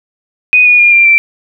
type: tone with pitch steps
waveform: sine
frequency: 2489 / 2452 / 2415 / 2379 / 2344 Hz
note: D#7 / D#7 / D7 / D7 / D7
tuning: 0 / -26 / +48 / +22 / -4 cents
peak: -3 dBFS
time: 0.53-1.18 s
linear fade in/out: 0 ms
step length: 130 ms
effects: none